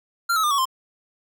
square tone with pitch steps, 1382 / 1289.5 / 1203.1 / 1122.5 / 1047.4 Hz, F6 / E6 / D6 / C#6 / C6, -19 / -39 / +41 / +21 / +1 cents, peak -19 dBFS, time 0.29-0.655 s, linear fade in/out 10 ms, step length 73 ms, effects none

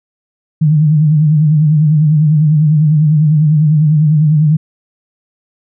sine tone with vibrato, 152.9 Hz, D#3, 30 cents flat, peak -6 dBFS, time 0.61-4.57 s, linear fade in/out 10 ms, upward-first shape sine, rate 10 Hz, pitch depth 71 cents each way, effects none

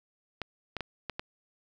clicks, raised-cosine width 0.3 ms, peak -18 dBFS, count 5, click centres 0.417 / 0.767 / 0.807 / 1.097 / 1.195 s, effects none

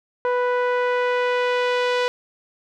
sawtooth tone with low-pass filter sweep, 493.9 Hz, B4, in tune, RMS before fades -21 dBFS, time 0.25-2.08 s, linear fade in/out 0 ms, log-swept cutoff 1300 to 3900 Hz, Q 1.1, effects none

